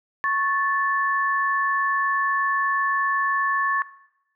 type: tone pair together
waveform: sine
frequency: 1103 / 1748.4 Hz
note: C#6 / A6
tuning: -9 / -11 cents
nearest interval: minor sixth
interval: 798 cents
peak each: -23 dBFS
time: 0.24-3.82 s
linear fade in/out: 0 ms
effects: noise-tail reverb RT60 0.8 s tail -17 dB re dry